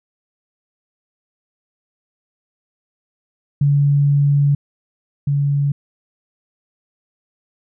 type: tone pair in turn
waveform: sine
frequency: 142.7 / 142.12 Hz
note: D3 / C#3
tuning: -49 / +44 cents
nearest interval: unison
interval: 7 cents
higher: first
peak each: -11 / -14 dBFS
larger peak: first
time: 3.61-4.55 / 5.27-5.72 s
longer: first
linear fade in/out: 5 ms
effects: none